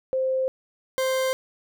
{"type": "tone pair in turn", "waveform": ["sine", "40% pulse"], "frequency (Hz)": [523, 523], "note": ["C5", "C5"], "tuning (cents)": [-1, -1], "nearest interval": "unison", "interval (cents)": 0, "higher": "neither", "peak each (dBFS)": -21, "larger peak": "neither", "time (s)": [[0.13, 0.48], [0.98, 1.33]], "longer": "neither", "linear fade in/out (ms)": 0, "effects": []}